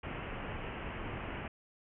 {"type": "low-pass noise", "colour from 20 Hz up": "pink", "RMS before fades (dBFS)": -41, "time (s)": [0.03, 1.48], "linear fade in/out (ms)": 5, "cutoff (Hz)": 3000, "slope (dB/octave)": 96, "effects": []}